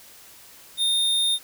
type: tone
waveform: square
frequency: 3652 Hz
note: A#7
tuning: 36 cents flat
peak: -20 dBFS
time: 0.77-1.39 s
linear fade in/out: 50 ms
effects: white hiss -48 dBFS RMS until 1.43 s